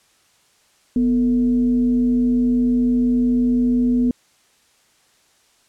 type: tone with frequency modulation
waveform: sine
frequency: 246.1 Hz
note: B3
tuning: 6 cents flat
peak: -14 dBFS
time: 0.96-4.11 s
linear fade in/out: 2 ms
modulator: 201 Hz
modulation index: 0.3
effects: white hiss -58 dBFS RMS until 5.68 s + low-pass 9000 Hz 12 dB/octave